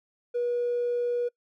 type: tone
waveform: triangle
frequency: 483.1 Hz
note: B4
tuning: 38 cents flat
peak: -21 dBFS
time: 0.34-1.29 s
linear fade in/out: 20 ms
effects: noise-tail reverb RT60 0.1 s tail -26 dB re dry + tanh soft clip ceiling -22 dBFS